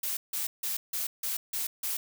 blue noise bursts, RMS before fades -32 dBFS, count 7, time 0.03-1.97 s, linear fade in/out 5 ms, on 140 ms, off 160 ms, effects none

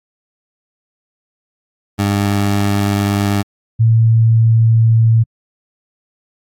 20% pulse / sine tone pair in turn, 101 / 113.37 Hz, G#2 / A#2, -48 / -48 cents, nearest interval major second, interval 200 cents, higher second, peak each -8 / -7 dBFS, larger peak second, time 1.98-3.43 / 3.79-5.24 s, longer neither, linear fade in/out 20 ms, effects AAC 64 kbps

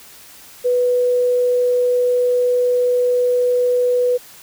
sine tone, 493.6 Hz, B4, 1 cent flat, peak -13 dBFS, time 0.64-4.18 s, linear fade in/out 20 ms, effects white hiss -42 dBFS RMS until 4.42 s

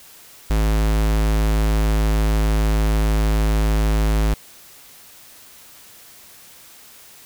square tone, 53.3 Hz, G#1, 46 cents sharp, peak -16 dBFS, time 0.5-4.34 s, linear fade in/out 5 ms, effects white hiss -45 dBFS RMS until 7.25 s

